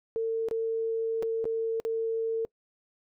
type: tone with dropouts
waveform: sine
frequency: 451.3 Hz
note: A4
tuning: 44 cents sharp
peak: -26 dBFS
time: 0.16-2.45 s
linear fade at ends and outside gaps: 0 ms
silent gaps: 0.486-0.511 / 1.225-1.23 / 1.443-1.454 / 1.8-1.85 s
effects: noise-tail reverb RT60 0.1 s tail -25 dB re dry